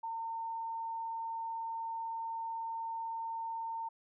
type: tone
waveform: sine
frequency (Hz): 909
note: A#5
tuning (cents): -44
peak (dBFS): -36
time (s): 0.03-3.89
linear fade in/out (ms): 10
effects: none